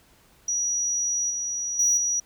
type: tone with level steps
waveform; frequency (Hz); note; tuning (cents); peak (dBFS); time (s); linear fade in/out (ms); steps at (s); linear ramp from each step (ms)
sine; 5810; F#8; -32; -22 / -26 / -15 / -21; 0.48-2.2; 5; 1.3 / 1.79 / 1.97; 5
effects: tanh soft clip ceiling -17 dBFS + pink hiss -58 dBFS RMS until 2.25 s